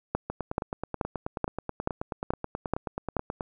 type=two click trains; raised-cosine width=1 ms; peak=-17 / -11 dBFS; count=30 / 8; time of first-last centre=0.3-3.408 / 0.15-3.167 s; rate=9.33 / 2.32 Hz; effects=none